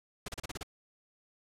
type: noise bursts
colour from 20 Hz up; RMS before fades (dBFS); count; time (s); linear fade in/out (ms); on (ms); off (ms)
pink; -39; 7; 0.26-0.632; 5; 24; 34
effects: low-pass 10000 Hz 12 dB/octave